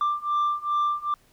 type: beating tone pair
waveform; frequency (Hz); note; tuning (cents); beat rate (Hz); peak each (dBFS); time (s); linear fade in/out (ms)
sine; 1181 / 1183.5; D6 / D6; +9 / +13; 2.5; -24 / -23; 0.01-1.14; 2
effects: tanh soft clip ceiling -19 dBFS + pink hiss -61 dBFS RMS until 1.32 s